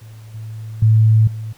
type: tone with level steps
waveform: sine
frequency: 110 Hz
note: A2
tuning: in tune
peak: -35 / -27 / -8 / -24 dBFS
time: 0.01-1.53 s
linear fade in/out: 10 ms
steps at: 0.34 / 0.82 / 1.27 s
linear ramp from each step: 5 ms
effects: pink hiss -50 dBFS RMS until 1.57 s